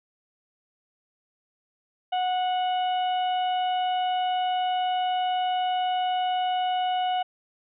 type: harmonic tone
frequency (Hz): 734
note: F#5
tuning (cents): -14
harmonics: 1 / 2 / 3 / 4 / 5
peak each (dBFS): -23 / -40 / -44 / -35 / -49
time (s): 2.12-7.23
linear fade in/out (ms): 10
effects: none